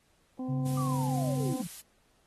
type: harmonic tone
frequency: 256.9 Hz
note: C4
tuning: 32 cents flat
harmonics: 1 / 2 / 3 / 4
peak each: -33 / -44 / -47 / -54 dBFS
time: 0.39-1.62 s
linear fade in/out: 5 ms
type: tone with pitch glide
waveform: sine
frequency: 137 to 138.83 Hz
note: C#3 to C#3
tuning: -20 to +3 cents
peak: -29 dBFS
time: 0.48-1.54 s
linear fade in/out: 20 ms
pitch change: +23 cents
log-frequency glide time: 0.69-0.78 s
type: noise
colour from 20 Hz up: blue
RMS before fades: -43 dBFS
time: 0.65-1.82 s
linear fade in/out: 20 ms
type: linear sweep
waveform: sine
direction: down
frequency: 1200 to 150 Hz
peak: -35 dBFS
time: 0.77-1.67 s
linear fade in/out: 5 ms
effects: pink hiss -69 dBFS RMS until 2.26 s + AAC 32 kbps